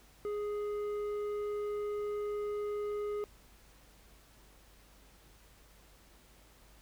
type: tone with tanh clipping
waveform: sine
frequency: 415.3 Hz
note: G#4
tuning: in tune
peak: -35 dBFS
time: 0.25-3.24 s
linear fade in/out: 0 ms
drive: 8 dB
effects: added 50 Hz sine -61 dBFS peak until 6.81 s + pink hiss -62 dBFS RMS until 6.81 s